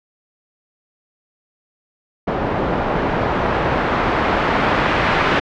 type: noise with low-pass filter sweep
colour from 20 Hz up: white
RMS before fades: -18 dBFS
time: 2.27-5.4 s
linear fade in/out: 10 ms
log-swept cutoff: 720 to 1800 Hz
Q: 0.73
effects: low-pass 4000 Hz 12 dB/octave